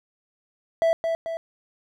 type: tone with echo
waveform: triangle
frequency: 659.3 Hz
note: E5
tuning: in tune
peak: -15 dBFS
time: 0.82-0.93 s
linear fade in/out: 0 ms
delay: 220 ms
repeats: 2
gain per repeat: -5 dB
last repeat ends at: 1.37 s
effects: none